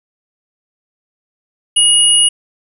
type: tone pair together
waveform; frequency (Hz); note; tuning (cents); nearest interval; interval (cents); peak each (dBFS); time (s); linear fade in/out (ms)
sine; 2894 / 9734; F#7 / D#9; -39 / -39; octave + major sixth; 2100; -10; 1.76-2.29; 10
effects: none